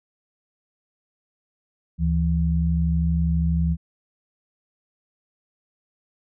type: tone pair together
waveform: sine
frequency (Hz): 73.42 / 165.78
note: D2 / E3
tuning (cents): 0 / +10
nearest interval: octave + major second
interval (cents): 1410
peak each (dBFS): -21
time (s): 1.98-3.77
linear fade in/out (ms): 50
effects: none